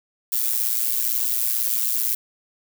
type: noise with amplitude modulation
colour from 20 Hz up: violet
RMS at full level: -19 dBFS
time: 0.32-2.15 s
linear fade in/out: 5 ms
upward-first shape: sine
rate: 118 Hz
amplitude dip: 80%
effects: none